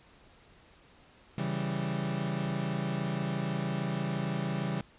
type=chord; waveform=40% pulse; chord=C# diminished; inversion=none; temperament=equal; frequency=138.59 / 164.81 / 196 Hz; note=C#3 / E3 / G3; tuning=0 / 0 / 0 cents; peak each=-34 dBFS; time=1.38-4.81 s; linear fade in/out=2 ms; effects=pink hiss -59 dBFS RMS until 4.98 s + resampled to 8000 Hz